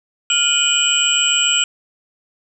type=tone cluster; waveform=sine; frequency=1405 / 2463 / 2940 / 3087 / 7700 Hz; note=F6 / D#7 / F#7 / G7 / B8; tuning=+10 / -18 / -12 / -27 / -45 cents; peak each=-24 / -21 / -18 / -19 / -19 dBFS; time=0.3-1.64 s; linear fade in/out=2 ms; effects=none